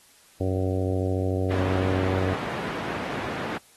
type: harmonic tone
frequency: 93.7 Hz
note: F#2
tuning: 22 cents sharp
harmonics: 1 / 2 / 3 / 4 / 5 / 6 / 7 / 8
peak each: -25 / -35 / -30 / -32 / -32 / -34 / -38 / -41 dBFS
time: 0.4-2.34 s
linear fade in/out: 10 ms
type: band-pass noise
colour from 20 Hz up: pink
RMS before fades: -32 dBFS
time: 1.5-3.58 s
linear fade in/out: 10 ms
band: 150 to 2200 Hz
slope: 12 dB/octave
effects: white hiss -56 dBFS RMS until 3.76 s + AAC 32 kbps